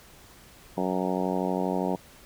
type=harmonic tone; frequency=92.5 Hz; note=F#2; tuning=in tune; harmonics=2 / 3 / 4 / 5 / 6 / 7 / 8 / 9 / 10; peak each=-30 / -32 / -33 / -34 / -35 / -35 / -36 / -37 / -37 dBFS; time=0.77-1.96 s; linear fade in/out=5 ms; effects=pink hiss -52 dBFS RMS until 2.25 s